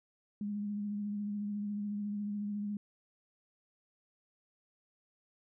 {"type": "tone with vibrato", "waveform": "sine", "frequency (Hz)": 205.9, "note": "G#3", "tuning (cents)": -15, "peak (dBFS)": -34, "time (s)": [0.41, 2.77], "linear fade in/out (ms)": 2, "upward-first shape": "triangle", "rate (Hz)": 14, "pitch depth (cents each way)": 30, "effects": []}